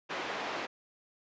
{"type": "band-pass noise", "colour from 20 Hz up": "pink", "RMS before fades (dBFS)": -37, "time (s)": [0.09, 0.67], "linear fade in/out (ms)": 20, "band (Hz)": [410, 2900], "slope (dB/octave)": 12, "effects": ["resampled to 16000 Hz"]}